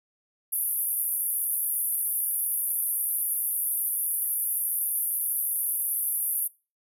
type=band-pass noise; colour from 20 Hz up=pink; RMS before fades=-28 dBFS; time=0.52-6.48 s; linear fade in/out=10 ms; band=10000 to 14000 Hz; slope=96 dB/octave; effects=noise-tail reverb RT60 0.3 s tail -22 dB re dry